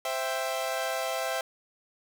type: chord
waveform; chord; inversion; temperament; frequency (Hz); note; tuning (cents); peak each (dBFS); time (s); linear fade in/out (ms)
sawtooth; C major; none; equal with one note detuned; 523.3 / 661.9 / 784; C5 / E5 / G5; 0 / +7 / 0; -30 / -28 / -31; 0.05-1.41; 2
effects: none